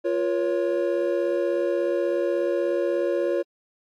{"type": "chord", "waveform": "triangle", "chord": "Bb minor", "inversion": "second", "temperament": "equal with one note detuned", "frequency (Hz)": [349.2, 477.9, 554.4], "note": ["F4", "Bb4", "Db5"], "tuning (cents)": [0, 43, 0], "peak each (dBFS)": [-23, -26, -23], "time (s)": [0.04, 3.43], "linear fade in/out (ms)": 20, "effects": ["AAC 64 kbps"]}